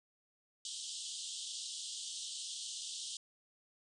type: band-pass noise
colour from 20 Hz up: pink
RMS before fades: -44 dBFS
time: 0.65-3.17 s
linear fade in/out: 2 ms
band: 3000 to 9100 Hz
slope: 96 dB/octave
effects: none